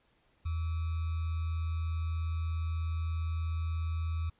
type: tone with sample-and-hold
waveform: sine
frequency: 81.6 Hz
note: E2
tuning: 17 cents flat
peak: -30 dBFS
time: 0.45-4.3 s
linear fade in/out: 10 ms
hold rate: 1225 Hz
effects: pink hiss -70 dBFS RMS until 4.39 s + resampled to 8000 Hz